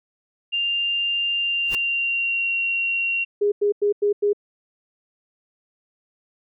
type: tone with pitch glide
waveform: sine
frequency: 2794 to 2748 Hz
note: F7 to F7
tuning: 0 to -29 cents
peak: -20 dBFS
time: 0.52-3.25 s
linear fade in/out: 20 ms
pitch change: -29 cents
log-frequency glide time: 1.35-2.5 s
type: noise with exponential growth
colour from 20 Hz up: pink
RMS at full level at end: -27 dBFS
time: 1.64-1.75 s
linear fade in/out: 1 ms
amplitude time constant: 22 ms
type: tone bursts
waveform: sine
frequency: 410.7 Hz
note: G#4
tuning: 19 cents flat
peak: -16 dBFS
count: 5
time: 3.41-4.332 s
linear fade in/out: 10 ms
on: 110 ms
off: 93 ms
effects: none